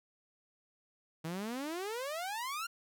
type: exponential sweep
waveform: sawtooth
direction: up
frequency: 155.56 to 1422 Hz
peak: -33 dBFS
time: 1.24-2.67 s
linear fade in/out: 10 ms
effects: none